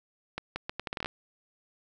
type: accelerating click train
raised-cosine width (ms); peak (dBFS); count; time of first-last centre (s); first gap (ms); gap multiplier
0.3; -17; 11; 0.38-1.059; 180; 0.75
effects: none